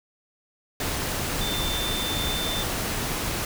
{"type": "tone in noise", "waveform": "sine", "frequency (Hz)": 3560, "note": "A7", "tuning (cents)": 20, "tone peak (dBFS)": -29, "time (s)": [1.41, 2.63], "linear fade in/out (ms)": 2, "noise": "pink", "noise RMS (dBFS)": -28, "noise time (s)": [0.8, 3.45], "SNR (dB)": -4, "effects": []}